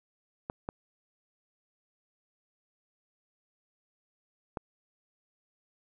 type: clicks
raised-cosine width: 1 ms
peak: -20 dBFS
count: 3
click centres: 0.499 / 0.689 / 4.572 s
effects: none